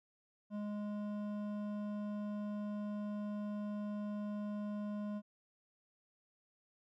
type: tone with hard clipping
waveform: triangle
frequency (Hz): 207.7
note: G#3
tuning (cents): 0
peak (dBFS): -40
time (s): 0.5-5.22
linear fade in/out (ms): 50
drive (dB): 14
effects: none